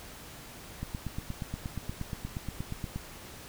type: click train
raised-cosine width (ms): 5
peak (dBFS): -22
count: 19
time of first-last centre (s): 0.83-2.96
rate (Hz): 8.45
effects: pink hiss -47 dBFS RMS until 3.48 s